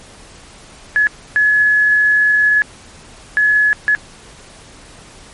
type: tone bursts at uneven times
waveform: sine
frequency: 1700 Hz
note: G#6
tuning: 40 cents sharp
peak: -9 dBFS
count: 4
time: 0.96-1.07 / 1.36-2.62 / 3.37-3.73 / 3.88-3.95 s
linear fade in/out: 0 ms
effects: pink hiss -40 dBFS RMS until 5.33 s + MP3 48 kbps